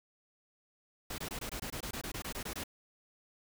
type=noise bursts; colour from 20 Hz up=pink; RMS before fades=-40 dBFS; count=15; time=1.1-2.638 s; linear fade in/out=5 ms; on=82 ms; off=22 ms; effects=none